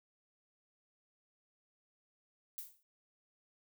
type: noise with exponential decay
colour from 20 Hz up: violet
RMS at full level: -41 dBFS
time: 2.58-2.83 s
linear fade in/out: 0 ms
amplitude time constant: 53 ms
effects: none